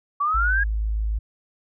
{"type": "linear sweep", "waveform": "sine", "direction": "up", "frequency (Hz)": [1126, 1661.2], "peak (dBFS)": -19, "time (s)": [0.2, 0.64], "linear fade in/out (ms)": 10}
{"type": "tone", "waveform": "sine", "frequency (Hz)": 53.4, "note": "G#1", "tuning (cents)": 49, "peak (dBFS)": -21, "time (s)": [0.34, 1.19], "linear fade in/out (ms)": 10}
{"effects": []}